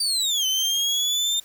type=linear two-way sweep; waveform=30% pulse; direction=down then up; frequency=4699 to 3040 to 3627 Hz; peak=-18 dBFS; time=0-1.4 s; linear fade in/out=5 ms; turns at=0.46 s; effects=white hiss -51 dBFS RMS until 1.44 s